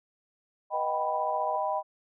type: chord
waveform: sine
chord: Eb augmented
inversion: none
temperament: equal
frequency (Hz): 622.3 / 784 / 987.8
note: Eb5 / G5 / B5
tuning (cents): 0 / 0 / 0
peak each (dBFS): -31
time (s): 0.7-1.83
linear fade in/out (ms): 50
type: harmonic tone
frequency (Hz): 243.2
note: B3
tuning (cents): -26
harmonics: 2 / 3 / 4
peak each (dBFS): -40 / -40 / -43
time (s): 0.73-1.57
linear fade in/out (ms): 10
effects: none